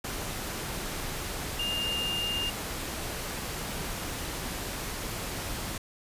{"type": "tone in noise", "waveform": "sine", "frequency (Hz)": 2814, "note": "F7", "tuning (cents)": 12, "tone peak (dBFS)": -29, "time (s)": [1.59, 2.5], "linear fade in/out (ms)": 5, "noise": "pink", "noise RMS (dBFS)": -35, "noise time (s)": [0.04, 5.78], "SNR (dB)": 3, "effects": ["resampled to 32000 Hz"]}